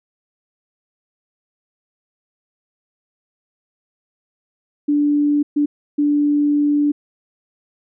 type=tone bursts at uneven times; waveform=sine; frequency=292.3 Hz; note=D4; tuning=8 cents flat; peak=-13 dBFS; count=3; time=4.88-5.43 / 5.56-5.66 / 5.98-6.92 s; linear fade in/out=10 ms; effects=none